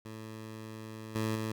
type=tone with level steps; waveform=15% pulse; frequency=110 Hz; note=A2; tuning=in tune; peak=-36 / -24 / -27 dBFS; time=0.05-1.52 s; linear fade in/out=5 ms; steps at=1.15 / 1.35 s; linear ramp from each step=5 ms; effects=none